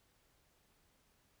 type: silence
effects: pink hiss -73 dBFS RMS until 1.4 s